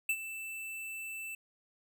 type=tone with ADSR envelope; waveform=square; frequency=2652 Hz; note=E7; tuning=10 cents sharp; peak=-27 dBFS; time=0.09-1.35 s; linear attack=4 ms; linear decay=62 ms; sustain=-13 dB; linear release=4 ms; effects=none